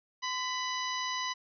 harmonic tone with a mistuned harmonic, 993 Hz, B5, 9 cents sharp, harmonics 1 / 2 / 3 / 4 / 5 / 6, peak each -35 / -38 / -40 / -41 / -42 / -43 dBFS, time 0.22-1.34 s, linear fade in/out 20 ms, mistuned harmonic 1, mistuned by +48 cents, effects none

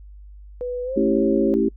sine tone with pitch glide, 493.9 to 544.9 Hz, B4 to C#5, 0 to -30 cents, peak -24 dBFS, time 0.61-1.54 s, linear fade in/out 0 ms, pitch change +170 cents, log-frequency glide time 0.84-0.97 s
sine chord, A dominant seventh, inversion none, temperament equal, 220 / 277.2 / 329.6 / 392 Hz, A3 / C#4 / E4 / G4, 0 / 0 / 0 / 0 cents, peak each -22 / -22 / -22 / -21 dBFS, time 0.96-1.69 s, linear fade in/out 10 ms
effects noise-tail reverb RT60 0.1 s tail -25 dB re dry + added 50 Hz sine -39 dBFS peak until 1.76 s

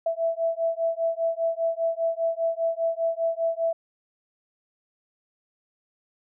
sine beating tone pair, 659.3 / 664.3 Hz, E5 / E5, 0 / +13 cents, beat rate 5 Hz, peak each -26 dBFS, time 0.06-3.73 s, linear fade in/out 5 ms, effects none

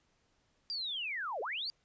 sine linear two-way sweep, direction down then up, 4829 to 392 to 4829 Hz, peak -35 dBFS, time 0.7-1.7 s, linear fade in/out 0 ms, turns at 1.41 s, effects pink hiss -74 dBFS RMS until 1.84 s + resampled to 16000 Hz

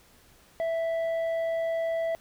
triangle tone with tanh clipping, 659.3 Hz, E5, in tune, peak -27 dBFS, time 0.6-2.15 s, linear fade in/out 0 ms, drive 10 dB, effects pink hiss -58 dBFS RMS until 2.2 s

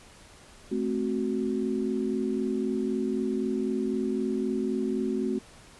sine chord, F# diminished, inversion first, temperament equal with one note detuned, 217.7 / 261.6 / 370 Hz, A3 / C4 / F#4, -18 / 0 / 0 cents, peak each -30 dBFS, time 0.71-5.39 s, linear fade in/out 10 ms, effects pink hiss -52 dBFS RMS until 5.79 s + resampled to 24000 Hz

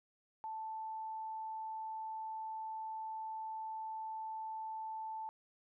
sine tone, 880 Hz, A5, in tune, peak -40 dBFS, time 0.44-5.29 s, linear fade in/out 0 ms, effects none

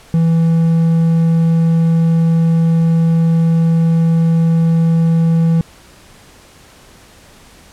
triangle tone, 164.81 Hz, E3, in tune, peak -7 dBFS, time 0.14-5.61 s, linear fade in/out 0 ms, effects pink hiss -43 dBFS RMS until 7.72 s + low-pass 11000 Hz 12 dB/octave

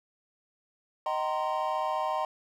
triangle chord, C minor seventh, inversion first, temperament equal with one note detuned, 622.3 / 765.6 / 932.3 / 1046.5 Hz, Eb5 / G5 / Bb5 / C6, 0 / -41 / 0 / 0 cents, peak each -31 dBFS, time 1.06-2.25 s, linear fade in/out 2 ms, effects tanh soft clip ceiling -15 dBFS

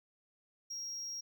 triangle tone, 5610 Hz, F8, 7 cents sharp, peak -38 dBFS, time 0.7-1.21 s, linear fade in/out 10 ms, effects none

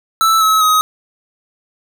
square tone with pitch steps, 1318.5 / 1289.9 / 1261.9 Hz, E6 / E6 / D#6, 0 / -38 / +24 cents, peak -10 dBFS, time 0.21-0.81 s, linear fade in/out 0 ms, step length 200 ms, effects none

